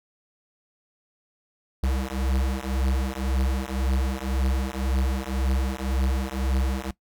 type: beating tone pair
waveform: square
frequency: 64.6 / 66.5 Hz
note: C2 / C2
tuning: -21 / +29 cents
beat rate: 1.9 Hz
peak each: -27 dBFS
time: 1.83-6.91 s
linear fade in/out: 5 ms
effects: noise-tail reverb RT60 0.1 s tail -19 dB re dry